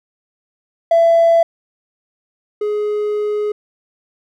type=tone pair in turn; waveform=triangle; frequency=669 / 419 Hz; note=E5 / G#4; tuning=+25 / +15 cents; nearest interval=minor sixth; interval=810 cents; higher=first; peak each=-5 / -14 dBFS; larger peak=first; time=0.91-1.43 / 2.61-3.52 s; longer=second; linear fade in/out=5 ms; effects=tanh soft clip ceiling -5 dBFS